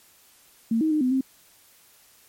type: tone with pitch steps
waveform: sine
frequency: 227.1 / 315.2 / 305.6 / 253.6 / 264.2 Hz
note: A#3 / D#4 / D#4 / B3 / C4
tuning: -45 / +23 / -31 / +46 / +17 cents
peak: -19 dBFS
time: 0.71-1.21 s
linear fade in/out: 5 ms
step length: 100 ms
effects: white hiss -56 dBFS RMS until 2.28 s + MP3 64 kbps